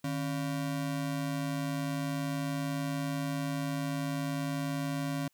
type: ring-modulated tone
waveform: square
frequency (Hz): 212.4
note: G#3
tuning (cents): +39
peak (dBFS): -29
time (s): 0.04-5.28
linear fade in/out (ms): 5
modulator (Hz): 60.2
effects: white hiss -73 dBFS RMS until 5.33 s

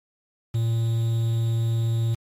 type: tone with quantisation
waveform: triangle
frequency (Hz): 114.6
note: A#2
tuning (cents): -29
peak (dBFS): -18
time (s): 0.54-2.15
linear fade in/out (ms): 10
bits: 7
effects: MP3 64 kbps

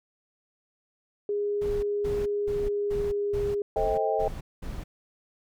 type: tone with pitch glide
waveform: sine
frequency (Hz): 410.7 to 408.1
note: G#4 to G#4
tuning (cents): -19 to -30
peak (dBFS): -25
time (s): 1.29-3.62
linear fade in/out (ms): 2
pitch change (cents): -11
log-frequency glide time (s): 2.41-3.21
type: noise bursts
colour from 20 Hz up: brown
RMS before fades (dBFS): -35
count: 8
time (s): 1.61-4.84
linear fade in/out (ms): 10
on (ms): 220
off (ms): 210
type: chord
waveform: sine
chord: A half-diminished seventh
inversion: none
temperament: just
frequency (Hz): 440 / 528 / 633.6 / 792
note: A4 / C5 / Eb5 / G5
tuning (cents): 0 / +16 / +31 / +18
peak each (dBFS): -28 / -31 / -28 / -29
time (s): 3.76-4.28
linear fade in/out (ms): 2
effects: none

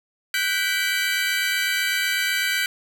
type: chord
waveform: 30% pulse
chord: G major seventh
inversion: third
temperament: equal with one note detuned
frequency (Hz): 1480 / 1568 / 1975.5 / 2312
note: F#6 / G6 / B6 / D7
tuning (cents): 0 / 0 / 0 / -28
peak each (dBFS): -24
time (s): 0.34-2.66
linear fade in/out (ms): 2
effects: none

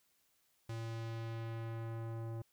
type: tone with low-pass filter sweep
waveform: square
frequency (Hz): 114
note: A#2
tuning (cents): -38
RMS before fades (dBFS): -42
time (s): 0.69-2.42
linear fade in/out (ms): 5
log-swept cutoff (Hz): 8900 to 810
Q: 0.77
effects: white hiss -75 dBFS RMS until 2.52 s

